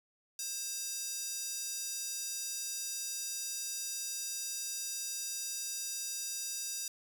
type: tone with high-pass filter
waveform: square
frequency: 533 Hz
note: C5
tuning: 32 cents sharp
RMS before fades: -39 dBFS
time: 0.39-6.88 s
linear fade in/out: 2 ms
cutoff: 6000 Hz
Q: 2.2
effects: none